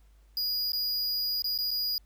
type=tone with dropouts; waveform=square; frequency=4893 Hz; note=D#8; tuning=30 cents flat; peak=-28 dBFS; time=0.37-1.98 s; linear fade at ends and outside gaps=1 ms; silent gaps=0.72-0.732 / 1.421-1.443 / 1.578-1.587 / 1.707-1.713 s; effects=added 51 Hz sine -55 dBFS peak until 2.05 s + pink hiss -70 dBFS RMS until 2.05 s